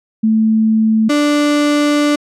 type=tone pair in turn; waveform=sine / 35% pulse; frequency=220 / 293.7 Hz; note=A3 / D4; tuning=0 / 0 cents; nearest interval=perfect fourth; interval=500 cents; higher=second; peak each=-9 dBFS; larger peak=neither; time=0.23-1.09 / 1.09-2.16 s; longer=second; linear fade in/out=10 ms; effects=low-pass 8000 Hz 12 dB/octave